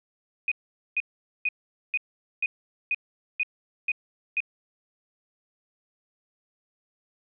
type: tone bursts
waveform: sine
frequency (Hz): 2489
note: D#7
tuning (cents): 0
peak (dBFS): -22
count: 9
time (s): 0.48-4.404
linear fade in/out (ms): 2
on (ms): 36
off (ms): 450
effects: none